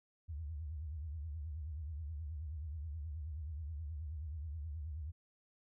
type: tone with vibrato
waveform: sine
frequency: 76.8 Hz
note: D#2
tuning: 22 cents flat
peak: -40 dBFS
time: 0.28-5.12 s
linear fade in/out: 20 ms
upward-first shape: triangle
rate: 9.4 Hz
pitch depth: 200 cents each way
effects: none